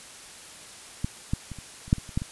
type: clicks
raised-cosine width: 5 ms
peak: -14 / -12 / -24 / -28 / -30 / -6 / -24 / -29 / -12 / -20 dBFS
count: 10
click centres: 1.045 / 1.335 / 1.517 / 1.587 / 1.88 / 1.929 / 1.983 / 2.092 / 2.175 / 2.219 s
effects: white hiss -45 dBFS RMS until 2.31 s + resampled to 24000 Hz